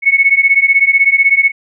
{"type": "beating tone pair", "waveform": "sine", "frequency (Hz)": [2198, 2214], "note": ["C#7", "C#7"], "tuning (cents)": [-15, -3], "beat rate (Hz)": 16, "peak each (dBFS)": -10, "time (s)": [0.02, 1.52], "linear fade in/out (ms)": 50, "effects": []}